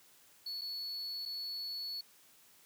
triangle tone with dropouts, 4409 Hz, C#8, 10 cents flat, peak -37 dBFS, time 0.46-2.01 s, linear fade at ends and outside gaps 5 ms, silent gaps 0.612-0.616 / 1.254-1.258 s, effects white hiss -63 dBFS RMS until 2.65 s + high-pass 80 Hz 12 dB/octave

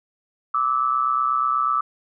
sine tone pair together, 1171 / 1299.2 Hz, D6 / E6, -5 / -26 cents, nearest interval major second, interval 179 cents, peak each -21 dBFS, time 0.54-1.81 s, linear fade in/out 5 ms, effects none

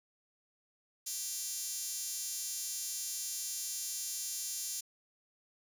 5% pulse tone with high-pass filter, 392 Hz, G4, in tune, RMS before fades -39 dBFS, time 1.06-4.81 s, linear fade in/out 10 ms, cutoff 7300 Hz, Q 8.5, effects 11-bit

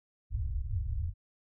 white low-pass noise, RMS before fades -33 dBFS, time 0.3-1.14 s, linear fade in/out 50 ms, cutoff 100 Hz, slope 48 dB/octave, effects none

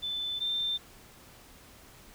sine tone pair in turn, 3520 / 3577 Hz, A7 / A7, 0 / +28 cents, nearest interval unison, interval 28 cents, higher second, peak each -31 / -28 dBFS, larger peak second, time 0.02-0.4 / 0.4-0.78 s, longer neither, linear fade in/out 20 ms, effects pink hiss -54 dBFS RMS until 2.14 s

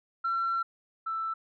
sine tone pair in turn, 1355 / 1325.6 Hz, E6 / E6, +47 / +9 cents, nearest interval unison, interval 38 cents, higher first, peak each -25 / -29 dBFS, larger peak first, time 0.24-0.63 / 1.06-1.34 s, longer first, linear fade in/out 10 ms, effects tanh soft clip ceiling -23 dBFS

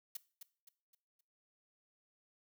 blue noise with echo, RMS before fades -42 dBFS, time 0.15-0.17 s, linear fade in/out 5 ms, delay 260 ms, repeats 4, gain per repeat -8 dB, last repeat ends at 1.21 s, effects noise-tail reverb RT60 0.4 s tail -18 dB re dry

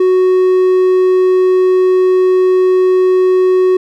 triangle tone, 370 Hz, F#4, in tune, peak -5 dBFS, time 0-3.77 s, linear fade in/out 5 ms, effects none

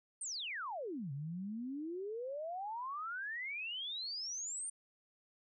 sine exponential two-way sweep, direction down then up, 9150 to 133.8 to 9150 Hz, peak -39 dBFS, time 0.21-4.7 s, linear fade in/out 5 ms, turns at 1.12 s, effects none

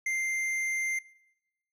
triangle tone with tanh clipping, 2093 Hz, C7, in tune, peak -29 dBFS, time 0.06-0.99 s, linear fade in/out 5 ms, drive 14 dB, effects noise-tail reverb RT60 0.9 s tail -22 dB re dry

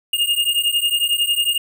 square beating tone pair, 2832 / 2843 Hz, F7 / F7, +23 / +30 cents, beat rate 11 Hz, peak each -20 dBFS, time 0.13-1.58 s, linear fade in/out 5 ms, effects none

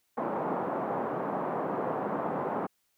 white band-pass noise, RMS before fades -32 dBFS, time 0.17-2.67 s, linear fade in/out 10 ms, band 160 to 1000 Hz, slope 24 dB/octave, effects white hiss -74 dBFS RMS until 2.97 s

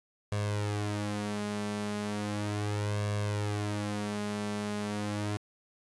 sawtooth tone with flanger, 103.83 Hz, G#2, in tune, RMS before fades -33 dBFS, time 0.32-5.37 s, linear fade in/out 0 ms, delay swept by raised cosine 1.8 to 5.1 ms, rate 0.36 Hz, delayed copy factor +0.7, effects resampled to 24000 Hz

